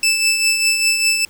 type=tone with tremolo; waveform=20% pulse; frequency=2637 Hz; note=E7; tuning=in tune; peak=-7 dBFS; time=0.03-1.25 s; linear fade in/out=2 ms; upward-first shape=triangle; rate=5 Hz; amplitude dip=55%; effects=pink hiss -48 dBFS RMS until 1.29 s